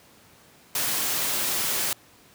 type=noise; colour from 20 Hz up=white; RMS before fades=-26 dBFS; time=0.75-1.93 s; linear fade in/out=2 ms; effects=pink hiss -54 dBFS RMS until 2.34 s + high-pass 100 Hz 12 dB/octave